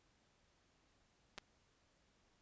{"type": "clicks", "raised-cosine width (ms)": 0.2, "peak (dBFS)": -30, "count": 2, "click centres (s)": [1.379, 1.384], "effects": ["pink hiss -75 dBFS RMS until 2.41 s", "resampled to 16000 Hz"]}